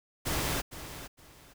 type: noise with echo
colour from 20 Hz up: pink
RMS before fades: -31 dBFS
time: 0.25-0.62 s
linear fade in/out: 20 ms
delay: 460 ms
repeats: 2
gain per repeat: -12 dB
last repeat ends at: 1.54 s
effects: none